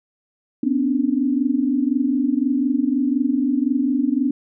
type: tone cluster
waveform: sine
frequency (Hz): 246.3 / 268 / 292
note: B3 / C4 / D4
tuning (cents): -5 / +42 / -10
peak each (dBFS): -21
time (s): 0.63-4.31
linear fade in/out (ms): 5
effects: none